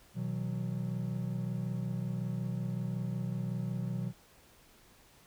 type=chord; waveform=triangle; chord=B major; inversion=none; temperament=equal with one note detuned; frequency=123.47 / 159.57 / 185 Hz; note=B2 / D#3 / F#3; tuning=0 / +44 / 0 cents; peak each=-34 / -37 / -35 dBFS; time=0.14-4.13 s; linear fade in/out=50 ms; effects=pink hiss -61 dBFS RMS until 5.26 s